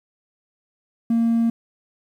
triangle tone, 230.5 Hz, A#3, 19 cents flat, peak -13 dBFS, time 1.1-1.5 s, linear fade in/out 5 ms, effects tanh soft clip ceiling -11 dBFS + 9-bit

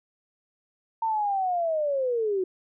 sine linear sweep, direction down, 913 to 361.3 Hz, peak -23 dBFS, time 1.02-2.44 s, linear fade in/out 5 ms, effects none

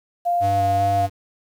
sine tone, 698.5 Hz, F5, in tune, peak -17 dBFS, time 0.25-1.07 s, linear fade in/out 20 ms
square tone with vibrato, 98 Hz, G2, in tune, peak -24 dBFS, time 0.4-1.1 s, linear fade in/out 50 ms, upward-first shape square, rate 2.5 Hz, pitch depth 16 cents each way
effects 8-bit

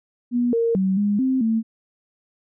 sine tone with pitch steps, 242.4 / 461.9 / 190.2 / 204.9 / 261.4 / 223.9 Hz, B3 / A#4 / F#3 / G#3 / C4 / A3, -32 / -16 / +48 / -23 / -1 / +30 cents, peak -17 dBFS, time 0.31-1.63 s, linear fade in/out 50 ms, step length 220 ms, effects none

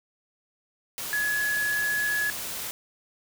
sine tone in noise, 1691 Hz, G#6, 31 cents sharp, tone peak -24 dBFS, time 1.13-2.3 s, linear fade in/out 0 ms, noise white, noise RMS -34 dBFS, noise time 0.98-2.71 s, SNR +7 dB, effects none

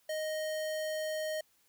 square tone, 622.3 Hz, D#5, in tune, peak -34 dBFS, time 0.09-1.41 s, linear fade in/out 5 ms, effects white hiss -70 dBFS RMS until 1.68 s

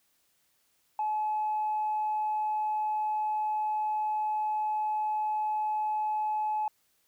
sine tone, 855 Hz, A5, 50 cents flat, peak -26 dBFS, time 0.99-6.68 s, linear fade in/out 2 ms, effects tanh soft clip ceiling -23 dBFS + white hiss -71 dBFS RMS until 7.07 s

